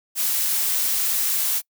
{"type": "noise", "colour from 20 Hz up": "blue", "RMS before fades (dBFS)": -22, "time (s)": [0.15, 1.62], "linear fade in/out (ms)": 50, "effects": ["noise-tail reverb RT60 0.1 s tail -26 dB re dry"]}